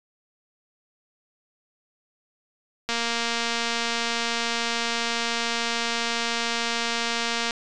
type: click train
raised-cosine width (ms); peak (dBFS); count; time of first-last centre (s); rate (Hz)
0.2; -9; 1077; 2.89-7.508; 233
effects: resampled to 24000 Hz